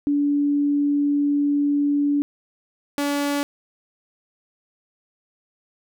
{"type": "tone pair in turn", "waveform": ["sine", "sawtooth"], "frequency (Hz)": [288, 286.2], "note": ["D4", "D4"], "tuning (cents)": [-34, -45], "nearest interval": "unison", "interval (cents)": 11, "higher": "first", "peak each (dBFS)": -17, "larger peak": "neither", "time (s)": [[0.07, 2.22], [2.98, 3.43]], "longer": "first", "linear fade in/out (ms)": 0, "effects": []}